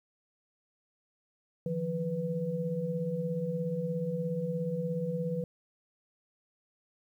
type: tone cluster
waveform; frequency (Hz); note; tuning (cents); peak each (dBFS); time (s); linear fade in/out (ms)
sine; 155.2 / 172.1 / 493.6; D#3 / F3 / B4; -4 / -25 / -1; -38 / -33 / -34; 1.66-5.44; 2
effects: 11-bit